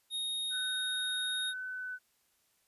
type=tone; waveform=square; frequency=3729 Hz; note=A#7; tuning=in tune; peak=-34 dBFS; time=0.1-1.54 s; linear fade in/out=50 ms
type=tone with vibrato; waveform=sine; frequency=1504 Hz; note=F#6; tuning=28 cents sharp; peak=-37 dBFS; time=0.5-1.99 s; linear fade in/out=50 ms; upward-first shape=triangle; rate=1.1 Hz; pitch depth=8 cents each way
effects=white hiss -73 dBFS RMS until 2.67 s + resampled to 32000 Hz